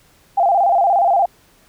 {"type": "tone with vibrato", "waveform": "sine", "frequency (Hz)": 740, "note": "F#5", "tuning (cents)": 0, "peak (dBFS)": -11, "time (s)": [0.37, 1.26], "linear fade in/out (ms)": 10, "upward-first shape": "square", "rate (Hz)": 17, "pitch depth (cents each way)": 120, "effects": ["pink hiss -53 dBFS RMS until 1.68 s"]}